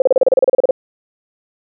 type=tone bursts; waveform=sine; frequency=523.3 Hz; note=C5; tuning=in tune; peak=-6 dBFS; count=14; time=0-0.709 s; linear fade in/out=2 ms; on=20 ms; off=33 ms; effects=none